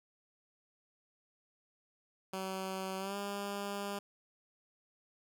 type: tone with pitch glide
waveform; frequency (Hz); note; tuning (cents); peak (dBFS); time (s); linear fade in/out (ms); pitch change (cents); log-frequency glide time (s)
10% pulse; 189.9 to 201.2; F#3 to G3; +45 to +45; -29; 2.33-3.99; 5; +100; 2.98-3.16
effects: none